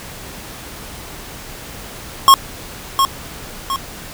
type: tone with echo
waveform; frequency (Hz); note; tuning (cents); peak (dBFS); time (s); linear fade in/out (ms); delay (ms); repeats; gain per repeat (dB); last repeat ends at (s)
square; 1085; C#6; -37; -4; 2.28-2.34; 0; 710; 2; -7; 3.76
effects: pink hiss -33 dBFS RMS until 4.13 s